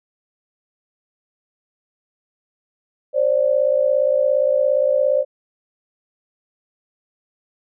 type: tone pair together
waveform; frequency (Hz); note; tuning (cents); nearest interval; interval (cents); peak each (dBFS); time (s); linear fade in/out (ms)
sine; 529.7 / 587; C5 / D5; +21 / -1; major second; 178; -17; 3.13-5.25; 50
effects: none